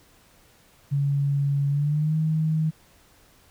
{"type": "tone with pitch glide", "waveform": "sine", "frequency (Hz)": [141, 157.36], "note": ["C#3", "D#3"], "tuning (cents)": [30, 20], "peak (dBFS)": -20, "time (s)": [0.91, 2.71], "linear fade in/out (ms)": 20, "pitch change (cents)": 190, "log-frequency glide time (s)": [1.69, 2.16], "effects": ["pink hiss -57 dBFS RMS until 3.5 s"]}